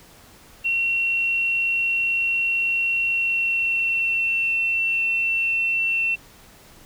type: tone with pitch glide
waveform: sine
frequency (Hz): 2729 to 2699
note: F7 to E7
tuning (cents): -41 to +40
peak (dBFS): -19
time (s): 0.64-6.16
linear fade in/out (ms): 20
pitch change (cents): -19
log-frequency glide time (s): 3.06-4.41
effects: pink hiss -49 dBFS RMS until 6.85 s